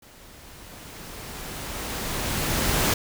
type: noise with level ramp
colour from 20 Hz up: pink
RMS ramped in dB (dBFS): -50 to -21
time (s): 0.02-2.94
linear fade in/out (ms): 5
effects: none